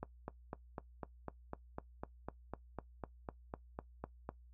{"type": "click train", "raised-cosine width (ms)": 1, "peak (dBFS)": -27, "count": 18, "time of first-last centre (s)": [0.03, 4.291], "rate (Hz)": 3.99, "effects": ["noise-tail reverb RT60 0.1 s tail -18 dB re dry", "added 60 Hz sine -57 dBFS peak until 4.53 s"]}